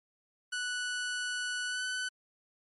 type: tone with pitch glide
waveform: sawtooth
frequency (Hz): 1480 to 1503.3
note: F#6 to F#6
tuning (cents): 0 to +27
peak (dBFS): -29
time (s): 0.52-2.09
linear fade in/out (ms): 10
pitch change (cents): +27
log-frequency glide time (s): 1.67-1.82
effects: MP3 48 kbps